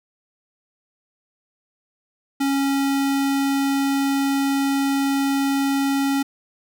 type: tone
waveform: square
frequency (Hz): 275.8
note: C#4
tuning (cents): -9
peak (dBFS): -19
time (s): 2.4-6.23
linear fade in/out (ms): 10
effects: none